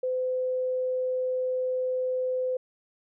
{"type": "tone", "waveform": "sine", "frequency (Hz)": 510, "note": "C5", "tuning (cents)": -44, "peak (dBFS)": -25, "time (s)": [0.03, 2.57], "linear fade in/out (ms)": 5, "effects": []}